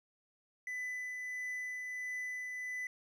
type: tone with tremolo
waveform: triangle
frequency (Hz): 1999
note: B6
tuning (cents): +20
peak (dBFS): -35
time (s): 0.67-2.87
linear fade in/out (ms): 2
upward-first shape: triangle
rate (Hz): 1.5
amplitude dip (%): 30
effects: none